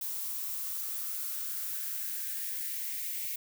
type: noise with high-pass filter sweep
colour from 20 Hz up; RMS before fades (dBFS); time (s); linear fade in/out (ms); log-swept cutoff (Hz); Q
violet; -36; 0.01-3.36; 5; 920 to 2200; 3.9
effects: none